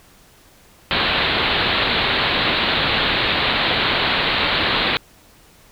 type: low-pass noise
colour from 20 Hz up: white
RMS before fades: -19 dBFS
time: 0.91-4.97 s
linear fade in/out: 0 ms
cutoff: 4200 Hz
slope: 96 dB/octave
effects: pink hiss -50 dBFS RMS until 5.71 s